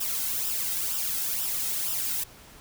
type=noise with flanger; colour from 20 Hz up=blue; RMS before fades=-29 dBFS; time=0-2.24 s; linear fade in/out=10 ms; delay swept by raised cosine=0.46 to 1.76 ms; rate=2.1 Hz; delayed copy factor=-0.7; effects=pink hiss -50 dBFS RMS until 2.6 s